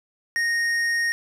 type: tone with hard clipping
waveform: sine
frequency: 1859 Hz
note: A#6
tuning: 5 cents flat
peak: -22 dBFS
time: 0.36-1.12 s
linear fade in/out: 0 ms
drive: 9 dB
effects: none